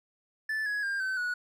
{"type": "tone with pitch steps", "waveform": "triangle", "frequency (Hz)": [1750, 1673.9, 1601.1, 1531.4, 1464.8], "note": ["A6", "G#6", "G6", "G6", "F#6"], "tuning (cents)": [-10, 13, 36, -41, -18], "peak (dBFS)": -27, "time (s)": [0.49, 1.34], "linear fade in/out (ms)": 5, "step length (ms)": 170, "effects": []}